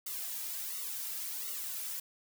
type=noise with flanger; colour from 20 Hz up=blue; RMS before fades=-39 dBFS; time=0.06-2 s; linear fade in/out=5 ms; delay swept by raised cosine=1.2 to 2.8 ms; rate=1.4 Hz; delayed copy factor=-0.85; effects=none